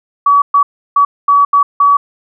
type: tone bursts at uneven times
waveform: sine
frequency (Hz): 1138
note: C#6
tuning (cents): +45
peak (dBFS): -5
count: 6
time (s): 0.26-0.42 / 0.54-0.63 / 0.96-1.05 / 1.28-1.45 / 1.53-1.63 / 1.8-1.97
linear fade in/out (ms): 5
effects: none